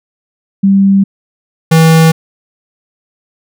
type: tone pair in turn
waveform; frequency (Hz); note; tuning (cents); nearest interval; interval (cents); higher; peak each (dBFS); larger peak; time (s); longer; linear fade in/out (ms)
sine / square; 196 / 161.8; G3 / E3; 0 / -32; minor third; 332; first; -4; neither; 0.63-1.04 / 1.71-2.12; neither; 10
effects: none